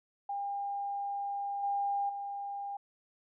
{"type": "tone with level steps", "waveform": "sine", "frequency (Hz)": 803, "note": "G5", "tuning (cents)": 41, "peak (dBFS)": [-33, -29, -36], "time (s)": [0.29, 2.77], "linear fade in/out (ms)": 5, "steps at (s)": [1.63, 2.09], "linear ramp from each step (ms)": 5, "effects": []}